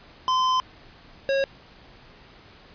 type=tone pair in turn; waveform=square; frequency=1029 / 546.1 Hz; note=C6 / C#5; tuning=-29 / -26 cents; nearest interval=major seventh; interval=1097 cents; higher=first; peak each=-20 / -21 dBFS; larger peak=first; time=0.28-0.6 / 1.29-1.44 s; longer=first; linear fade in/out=0 ms; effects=pink hiss -50 dBFS RMS until 2.74 s + resampled to 11025 Hz